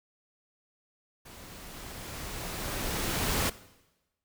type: noise with level ramp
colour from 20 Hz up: pink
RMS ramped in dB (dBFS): -49 to -27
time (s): 1.25-3.5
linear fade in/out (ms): 10
effects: noise-tail reverb RT60 1.0 s tail -18 dB re dry